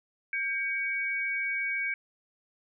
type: tone pair together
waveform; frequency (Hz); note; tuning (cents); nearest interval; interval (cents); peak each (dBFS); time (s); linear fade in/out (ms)
sine; 1593 / 2253; G6 / C#7; +27 / +28; tritone; 601; -34 / -29; 0.33-1.94; 2
effects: none